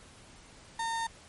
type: tone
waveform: 35% pulse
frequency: 913 Hz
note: A#5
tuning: 36 cents flat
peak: -29 dBFS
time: 0.79-1.07 s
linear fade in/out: 5 ms
effects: pink hiss -54 dBFS RMS until 1.28 s + MP3 48 kbps